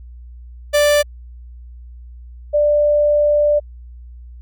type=tone pair in turn; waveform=45% pulse / sine; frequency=587.3 / 590.5 Hz; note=D5 / D5; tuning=0 / +9 cents; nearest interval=unison; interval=9 cents; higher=second; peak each=-11 dBFS; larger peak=neither; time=0.73-1.03 / 2.53-3.6 s; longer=second; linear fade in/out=20 ms; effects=added 60 Hz sine -34 dBFS peak until 4.41 s